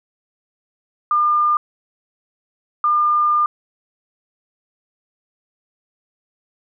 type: tone bursts at uneven times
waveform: sine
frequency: 1204 Hz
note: D6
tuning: 43 cents sharp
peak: -13 dBFS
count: 2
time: 1.11-1.57 / 2.84-3.46 s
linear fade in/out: 2 ms
effects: none